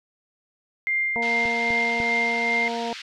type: tone with tremolo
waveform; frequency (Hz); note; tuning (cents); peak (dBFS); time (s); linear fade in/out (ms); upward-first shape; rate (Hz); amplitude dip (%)
sine; 2100; C7; +6; -20; 0.87-2.68; 0; sine; 2.5; 35
type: harmonic tone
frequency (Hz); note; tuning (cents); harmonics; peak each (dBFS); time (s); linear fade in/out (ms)
233.1; A#3; 0; 1 / 2 / 3 / 4; -32 / -31 / -30 / -32; 1.16-2.93; 0
type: band-pass noise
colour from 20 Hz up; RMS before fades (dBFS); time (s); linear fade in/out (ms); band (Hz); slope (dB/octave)
white; -38; 1.22-3.02; 5; 1500 to 4500; 24
type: clicks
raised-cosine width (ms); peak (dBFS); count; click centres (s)
3; -24 / -23 / -20; 3; 1.455 / 1.705 / 2.002
effects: none